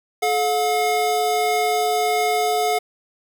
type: tone pair together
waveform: square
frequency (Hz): 429.9 / 717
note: A4 / F5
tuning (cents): -40 / +45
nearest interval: major sixth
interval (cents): 885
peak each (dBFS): -23 / -20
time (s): 0.22-2.79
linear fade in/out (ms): 10
effects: none